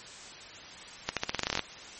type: accelerating click train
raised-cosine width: 0.2 ms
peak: -10 dBFS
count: 13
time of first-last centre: 1.09-1.593 s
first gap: 77 ms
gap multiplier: 0.88
effects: white hiss -46 dBFS RMS until 1.99 s + MP3 32 kbps